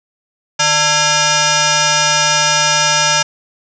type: tone with frequency modulation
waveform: sine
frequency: 2093 Hz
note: C7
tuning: in tune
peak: -10 dBFS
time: 0.59-3.23 s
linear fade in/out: 10 ms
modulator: 749 Hz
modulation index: 5.9
effects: none